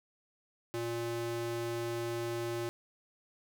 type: tone with high-pass filter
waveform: square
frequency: 117.2 Hz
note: A#2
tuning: 10 cents sharp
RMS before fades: -36 dBFS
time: 0.74-2.69 s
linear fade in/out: 0 ms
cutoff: 240 Hz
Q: 6.7
effects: none